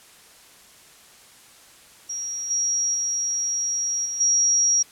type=tone with level steps; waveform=sine; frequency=5670 Hz; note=F8; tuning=25 cents sharp; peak=-27 / -20 / -22 / -26 / -16 dBFS; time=2.09-4.83 s; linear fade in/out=10 ms; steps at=2.5 / 2.94 / 4.05 / 4.2 s; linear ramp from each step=10 ms; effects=white hiss -50 dBFS RMS until 4.91 s + low-pass 11000 Hz 12 dB/octave